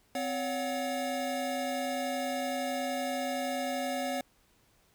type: tone cluster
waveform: square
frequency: 259.2 / 564 / 727 Hz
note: C4 / C#5 / F#5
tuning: -16 / +30 / -31 cents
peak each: -37 / -36 / -36 dBFS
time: 0.15-4.21 s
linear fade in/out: 2 ms
effects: pink hiss -67 dBFS RMS until 4.94 s